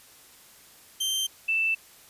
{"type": "tone pair in turn", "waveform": ["sawtooth", "sine"], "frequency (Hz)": [3136, 2655], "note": ["G7", "E7"], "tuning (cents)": [0, 12], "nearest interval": "minor third", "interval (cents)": 288, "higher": "first", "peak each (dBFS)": -22, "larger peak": "neither", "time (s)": [[1, 1.27], [1.48, 1.75]], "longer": "neither", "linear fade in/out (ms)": 10, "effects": ["white hiss -53 dBFS RMS until 2.09 s", "resampled to 32000 Hz"]}